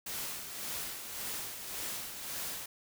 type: noise with tremolo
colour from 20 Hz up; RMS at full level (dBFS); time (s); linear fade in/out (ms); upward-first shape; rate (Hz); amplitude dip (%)
white; -38; 0.06-2.66; 5; sine; 1.8; 50
effects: none